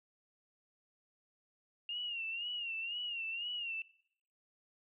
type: tone with vibrato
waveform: sine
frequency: 2794 Hz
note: F7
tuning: in tune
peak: -37 dBFS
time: 1.89-3.82 s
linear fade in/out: 2 ms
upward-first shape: sine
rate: 2 Hz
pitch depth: 92 cents each way
effects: noise-tail reverb RT60 0.7 s tail -21 dB re dry